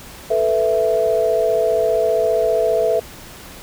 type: chord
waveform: sine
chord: A suspended second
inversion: none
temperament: just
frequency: 440 / 495 / 660 Hz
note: A4 / B4 / E5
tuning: 0 / +4 / +2 cents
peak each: -19 / -20 / -17 dBFS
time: 0.3-3 s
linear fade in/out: 10 ms
effects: pink hiss -38 dBFS RMS until 3.62 s